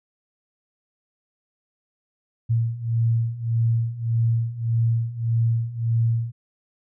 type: beating tone pair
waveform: sine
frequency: 114.2 / 115.9 Hz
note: A#2 / A#2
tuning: -35 / -10 cents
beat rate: 1.7 Hz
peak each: -24 / -21 dBFS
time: 2.49-6.32 s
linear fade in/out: 20 ms
effects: none